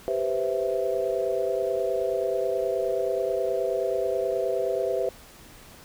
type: chord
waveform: sine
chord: C major seventh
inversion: second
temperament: equal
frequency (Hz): 392 / 493.9 / 523.3 / 659.3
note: G4 / B4 / C5 / E5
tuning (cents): 0 / 0 / 0 / 0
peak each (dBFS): -29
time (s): 0.08-5.09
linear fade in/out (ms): 0
effects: pink hiss -49 dBFS RMS until 5.84 s